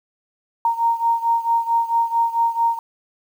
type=beating tone pair; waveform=sine; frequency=925 / 929.5 Hz; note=A#5 / A#5; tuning=-14 / -5 cents; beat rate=4.5 Hz; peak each=-18 / -21 dBFS; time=0.65-2.79 s; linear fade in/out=2 ms; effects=8-bit